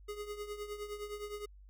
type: tone with tremolo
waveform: square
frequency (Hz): 415.3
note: G#4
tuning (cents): 0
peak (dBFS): -38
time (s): 0.08-1.46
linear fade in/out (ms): 10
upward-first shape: triangle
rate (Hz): 9.7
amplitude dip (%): 75
effects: added 49 Hz sine -53 dBFS peak until 1.69 s